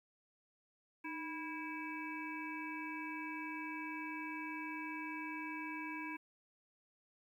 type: harmonic tone with a mistuned harmonic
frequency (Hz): 326.8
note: E4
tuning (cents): -15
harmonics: 1 / 3 / 5 / 7 / 8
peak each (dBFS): -45 / -47 / -50 / -47 / -51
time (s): 1.04-6.17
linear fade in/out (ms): 10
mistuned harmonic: 1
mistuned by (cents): -100
effects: 12-bit